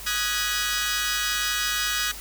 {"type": "chord", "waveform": "15% pulse", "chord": "G# minor seventh", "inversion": "second", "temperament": "equal with one note detuned", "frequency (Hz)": [1244.5, 1480, 1661.2, 1932.6], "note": ["D#6", "F#6", "G#6", "B6"], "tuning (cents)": [0, 0, 0, -38], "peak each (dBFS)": [-24, -23, -22, -24], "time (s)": [0.06, 2.12], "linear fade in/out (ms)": 10, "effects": ["added 50 Hz sine -42 dBFS peak until 2.2 s", "white hiss -39 dBFS RMS until 2.2 s"]}